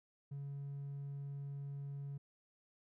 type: tone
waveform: triangle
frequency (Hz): 140.5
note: C#3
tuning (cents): +24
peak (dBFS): -39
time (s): 0.31-2.18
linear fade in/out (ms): 10
effects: tanh soft clip ceiling -37 dBFS